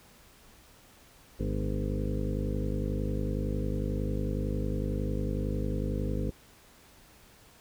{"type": "harmonic tone with a mistuned harmonic", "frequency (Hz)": 51, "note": "G#1", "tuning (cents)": -31, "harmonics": [1, 2, 3, 4, 5, 6, 8, 9, 10], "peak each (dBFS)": [-32, -35, -37, -38, -39, -40, -41, -42, -42], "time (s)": [1.39, 6.31], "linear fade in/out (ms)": 10, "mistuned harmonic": 4, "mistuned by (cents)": 51, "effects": ["pink hiss -57 dBFS RMS until 7.6 s"]}